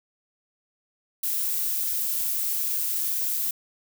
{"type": "noise with amplitude modulation", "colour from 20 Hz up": "violet", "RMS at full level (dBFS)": -25, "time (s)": [1.23, 3.51], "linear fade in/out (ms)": 5, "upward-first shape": "sine", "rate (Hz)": 161, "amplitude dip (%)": 35, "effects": []}